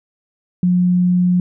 sine tone, 179.3 Hz, F3, 46 cents sharp, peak -11 dBFS, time 0.63-1.4 s, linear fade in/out 2 ms, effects none

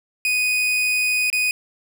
40% pulse tone with dropouts, 2489 Hz, D#7, in tune, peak -17 dBFS, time 0.25-1.51 s, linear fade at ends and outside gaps 1 ms, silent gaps 1.301-1.328 s, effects none

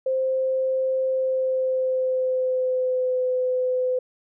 sine tone with pitch glide, 523.3 to 507.2 Hz, C5 to B4, 0 to +46 cents, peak -20 dBFS, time 0.06-3.99 s, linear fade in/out 5 ms, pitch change -54 cents, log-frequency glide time 1.06-3.23 s, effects none

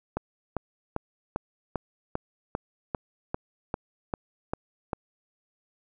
click train, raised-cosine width 1 ms, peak -14 dBFS, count 13, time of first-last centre 0.17-4.932 s, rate 2.52 Hz, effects none

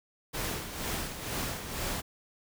pink noise with tremolo, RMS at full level -33 dBFS, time 0.33-2.02 s, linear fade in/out 20 ms, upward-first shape sine, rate 2.1 Hz, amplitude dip 60%, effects none

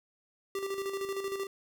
square tone with tremolo, 392 Hz, G4, in tune, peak -32 dBFS, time 0.55-1.47 s, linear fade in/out 2 ms, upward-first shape square, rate 13 Hz, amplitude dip 50%, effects none

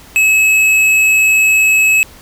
sine tone with hard clipping, 2579 Hz, E7, 39 cents flat, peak -9 dBFS, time 0.16-2.03 s, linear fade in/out 0 ms, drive 9 dB, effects pink hiss -39 dBFS RMS until 2.21 s

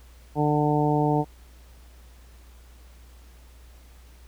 harmonic tone, 149 Hz, D3, 25 cents sharp, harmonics 1 / 2 / 3 / 4 / 5 / 6, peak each -24 / -25 / -27 / -32 / -27 / -29 dBFS, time 0.35-1.25 s, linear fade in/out 50 ms, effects added 60 Hz sine -47 dBFS peak until 4.27 s + pink hiss -57 dBFS RMS until 4.27 s

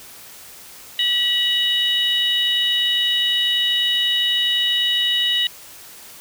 sine tone cluster, 1936 / 2943 / 3791 Hz, B6 / F#7 / A#7, -35 / -10 / +28 cents, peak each -26 / -18 / -20 dBFS, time 0.99-5.47 s, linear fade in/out 2 ms, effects tanh soft clip ceiling -7 dBFS + white hiss -41 dBFS RMS until 6.2 s

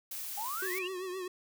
blue noise, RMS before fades -40 dBFS, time 0.11-0.79 s, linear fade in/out 5 ms
sine exponential sweep, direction up, 784 to 2960 Hz, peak -36 dBFS, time 0.37-0.88 s, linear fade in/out 10 ms
square tone with vibrato, 370 Hz, F#4, in tune, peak -37 dBFS, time 0.62-1.28 s, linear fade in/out 5 ms, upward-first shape triangle, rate 7.7 Hz, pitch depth 75 cents each way
effects none

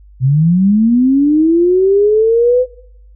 sine linear sweep, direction up, 124 to 510 Hz, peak -7 dBFS, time 0.2-2.66 s, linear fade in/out 50 ms, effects noise-tail reverb RT60 0.8 s tail -23 dB re dry + added 50 Hz sine -38 dBFS peak until 3.15 s

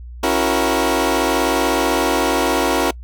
20% pulse chord, F# dominant seventh, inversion second, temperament equal with one note detuned, 274 / 329.6 / 370 / 466.2 Hz, C#4 / E4 / F#4 / A#4, -20 / 0 / 0 / 0 cents, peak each -16 dBFS, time 0.23-2.91 s, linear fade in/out 5 ms, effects noise-tail reverb RT60 0.1 s tail -25 dB re dry + added 60 Hz sine -31 dBFS peak until 3.03 s

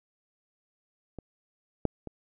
clicks, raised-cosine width 2 ms, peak -26 / -11 / -25 dBFS, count 3, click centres 1.187 / 1.853 / 2.073 s, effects none

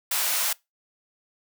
white high-pass noise, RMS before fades -25 dBFS, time 0.11-0.53 s, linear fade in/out 5 ms, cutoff 600 Hz, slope 24 dB/octave, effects noise-tail reverb RT60 0.2 s tail -23 dB re dry

